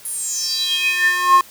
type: tone with high-pass filter sweep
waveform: square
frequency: 359 Hz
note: F4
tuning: 48 cents sharp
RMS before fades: -18 dBFS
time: 0.05-1.41 s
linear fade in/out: 2 ms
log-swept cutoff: 11000 to 950 Hz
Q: 8.1
effects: white hiss -43 dBFS RMS until 1.5 s